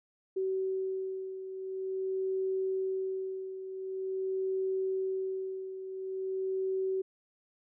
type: beating tone pair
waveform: sine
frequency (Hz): 379.9 / 380.36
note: F#4 / F#4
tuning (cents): +46 / +48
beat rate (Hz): 0.46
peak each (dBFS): -32 / -38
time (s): 0.36-7.02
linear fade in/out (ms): 10
effects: none